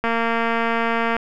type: click train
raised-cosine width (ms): 0.5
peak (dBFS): -7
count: 260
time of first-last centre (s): 0.04-1.166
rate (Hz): 230
effects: none